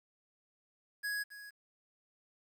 square tone with echo, 1666 Hz, G#6, 5 cents sharp, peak -35 dBFS, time 1.03-1.24 s, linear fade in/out 20 ms, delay 270 ms, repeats 1, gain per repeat -13 dB, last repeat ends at 1.51 s, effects 11-bit

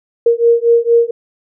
sine beating tone pair, 465.5 / 469.8 Hz, A#4 / A#4, -2 / +13 cents, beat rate 4.3 Hz, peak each -11 dBFS, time 0.26-1.11 s, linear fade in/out 5 ms, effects none

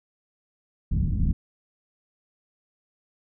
pink low-pass noise, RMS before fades -23 dBFS, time 0.91-1.33 s, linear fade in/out 10 ms, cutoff 180 Hz, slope 24 dB/octave, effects none

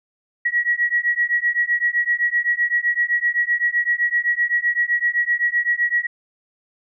sine beating tone pair, 1912 / 1919.8 Hz, A#6 / B6, +43 / -50 cents, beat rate 7.8 Hz, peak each -20 dBFS, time 0.45-6.07 s, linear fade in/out 10 ms, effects none

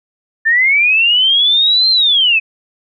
sine linear two-way sweep, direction up then down, 1760 to 4186 to 2510 Hz, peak -8 dBFS, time 0.45-2.4 s, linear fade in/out 20 ms, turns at 1.9 s, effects none

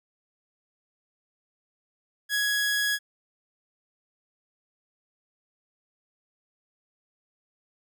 sawtooth tone, 1669 Hz, G#6, 8 cents sharp, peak -20 dBFS, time 2.29-2.99 s, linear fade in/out 50 ms, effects none

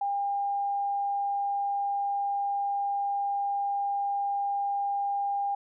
sine tone, 803 Hz, G5, 41 cents sharp, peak -26 dBFS, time 0.01-5.55 s, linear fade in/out 5 ms, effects none

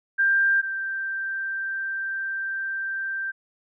sine tone pair in turn, 1587 / 1570.6 Hz, G6 / G6, +21 / +3 cents, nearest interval unison, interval 18 cents, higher first, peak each -17 / -26 dBFS, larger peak first, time 0.18-0.62 / 0.62-3.32 s, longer second, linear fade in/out 20 ms, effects none

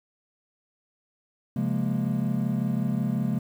triangle chord, Bb minor seventh, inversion first, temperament equal with one note detuned, 135.04 / 174.61 / 207.7 / 233.1 Hz, Db3 / F3 / Ab3 / Bb3, -45 / 0 / 0 / 0 cents, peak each -27 / -29 / -26 / -28 dBFS, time 1.56-3.39 s, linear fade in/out 5 ms, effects 9-bit

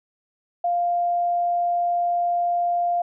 sine tone, 698.5 Hz, F5, in tune, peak -19 dBFS, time 0.64-3.02 s, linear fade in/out 5 ms, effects none

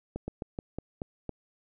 slowing click train, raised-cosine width 2 ms, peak -21 dBFS, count 7, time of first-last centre 0.16-1.293 s, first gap 120 ms, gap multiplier 1.18, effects none

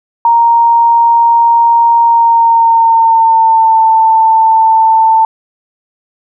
sine tone with pitch glide, 932 to 890.4 Hz, A#5 to A5, -1 to +20 cents, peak -4 dBFS, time 0.25-5.25 s, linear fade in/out 2 ms, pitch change -79 cents, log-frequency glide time 2.03-3.84 s, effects none

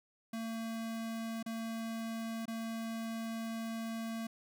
square tone with dropouts, 226.2 Hz, A3, 48 cents sharp, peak -38 dBFS, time 0.33-4.27 s, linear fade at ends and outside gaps 5 ms, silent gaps 1.428-1.461 / 2.456-2.479 s, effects none

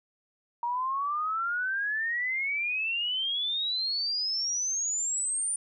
sine exponential sweep, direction up, 939 to 9300 Hz, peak -27 dBFS, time 0.63-5.56 s, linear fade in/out 2 ms, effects none

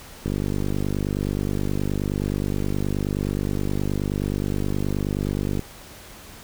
click train, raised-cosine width 3 ms, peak -12 dBFS, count 265, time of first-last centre 0.26-5.593 s, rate 49.5 Hz, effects pink hiss -43 dBFS RMS until 6.43 s

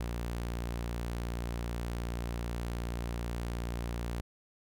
sawtooth tone, 58.7 Hz, A#1, 13 cents sharp, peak -30 dBFS, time 0-4.21 s, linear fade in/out 5 ms, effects none

